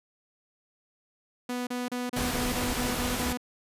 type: tone bursts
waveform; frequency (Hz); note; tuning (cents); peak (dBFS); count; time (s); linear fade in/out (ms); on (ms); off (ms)
sawtooth; 246.9; B3; 0; -26; 9; 1.49-3.374; 5; 180; 33
type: noise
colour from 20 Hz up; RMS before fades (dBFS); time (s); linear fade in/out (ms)
pink; -31; 2.16-3.33; 5
effects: resampled to 32000 Hz